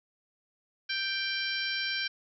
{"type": "harmonic tone with a mistuned harmonic", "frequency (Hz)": 784, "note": "G5", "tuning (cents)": 0, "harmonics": [2, 3, 4, 5, 6, 7], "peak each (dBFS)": [-34, -36, -37, -38, -39, -39], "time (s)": [0.89, 2.08], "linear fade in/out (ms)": 10, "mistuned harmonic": 5, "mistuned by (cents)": 42, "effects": []}